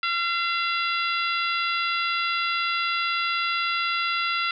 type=harmonic tone with a mistuned harmonic; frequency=684 Hz; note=F5; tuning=36 cents flat; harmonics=2 / 3 / 4 / 5 / 6 / 7; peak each=-26 / -30 / -29 / -33 / -35 / -36 dBFS; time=0.03-4.51 s; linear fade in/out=2 ms; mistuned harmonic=6; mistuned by=-40 cents; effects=none